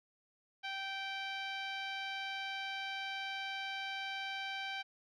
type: tone with low-pass filter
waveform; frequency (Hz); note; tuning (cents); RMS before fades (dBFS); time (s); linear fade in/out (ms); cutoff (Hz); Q
10% pulse; 779; G5; -11; -41; 0.63-4.83; 20; 3400; 1
effects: none